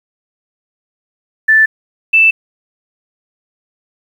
sine tone pair in turn, 1760 / 2647 Hz, A6 / E7, 0 / +7 cents, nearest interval perfect fifth, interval 707 cents, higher second, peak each -5 dBFS, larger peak neither, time 1.48-1.66 / 2.13-2.31 s, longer neither, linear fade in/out 10 ms, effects 7-bit

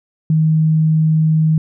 sine tone, 157.6 Hz, D#3, 23 cents sharp, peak -10 dBFS, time 0.3-1.58 s, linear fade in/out 2 ms, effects none

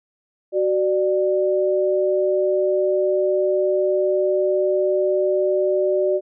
sine tone pair together, 374.2 / 594 Hz, F#4 / D5, +20 / +20 cents, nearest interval minor sixth, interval 800 cents, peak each -19 dBFS, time 0.52-6.21 s, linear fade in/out 50 ms, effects none

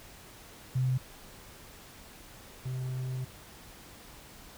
sine / triangle tone pair in turn, 128.6 / 128.6 Hz, C3 / C3, -30 / -30 cents, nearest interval unison, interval 0 cents, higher neither, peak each -25 / -30 dBFS, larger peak first, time 0.75-0.98 / 2.65-3.25 s, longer second, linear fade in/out 10 ms, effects pink hiss -51 dBFS RMS until 4.57 s

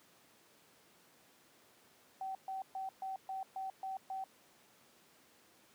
sine tone bursts, 767 Hz, G5, 38 cents flat, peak -38 dBFS, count 8, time 2.21-4.24 s, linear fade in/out 2 ms, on 140 ms, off 130 ms, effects pink hiss -65 dBFS RMS until 5.74 s + high-pass 200 Hz 12 dB/octave

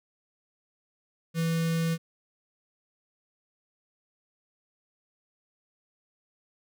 square tone with notch filter, 164.81 Hz, E3, in tune, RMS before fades -27 dBFS, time 1.34-1.98 s, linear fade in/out 50 ms, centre 810 Hz, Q 1.3, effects none

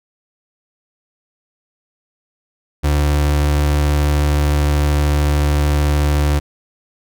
35% pulse tone, 73.42 Hz, D2, in tune, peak -11 dBFS, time 2.83-6.4 s, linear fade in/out 20 ms, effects none

